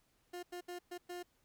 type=tone bursts at uneven times; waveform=30% pulse; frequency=354.4 Hz; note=F4; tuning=25 cents sharp; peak=-40 dBFS; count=5; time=0.33-0.43 / 0.52-0.61 / 0.68-0.79 / 0.91-0.98 / 1.09-1.23 s; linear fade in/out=10 ms; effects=pink hiss -75 dBFS RMS until 1.44 s